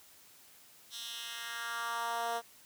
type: tone with high-pass filter sweep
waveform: 10% pulse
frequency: 233.1 Hz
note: A#3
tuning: in tune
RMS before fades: -38 dBFS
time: 0.9-2.42 s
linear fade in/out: 50 ms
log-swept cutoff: 4100 to 570 Hz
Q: 2
effects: white hiss -59 dBFS RMS until 2.65 s + high-pass 60 Hz 12 dB/octave